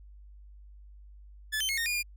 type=tone with pitch steps; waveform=sawtooth; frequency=1731 / 3089 / 2167 / 1844 / 2435 / 2413 Hz; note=A6 / G7 / C#7 / A#6 / D#7 / D7; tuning=-29 / -26 / -40 / -19 / -38 / +46 cents; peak=-25 dBFS; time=1.52-2.03 s; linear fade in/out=20 ms; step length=85 ms; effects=added 50 Hz sine -48 dBFS peak until 2.16 s